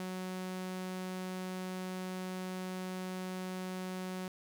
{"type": "tone", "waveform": "sawtooth", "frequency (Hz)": 185, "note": "F#3", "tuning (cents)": 0, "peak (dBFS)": -34, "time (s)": [0, 4.28], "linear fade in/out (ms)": 2, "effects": []}